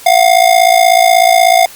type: ring-modulated tone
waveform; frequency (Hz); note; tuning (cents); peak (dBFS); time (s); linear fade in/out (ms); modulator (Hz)
square; 710; F5; +28; -3; 0.06-1.66; 2; 28.2
effects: white hiss -34 dBFS RMS until 1.75 s + Opus 48 kbps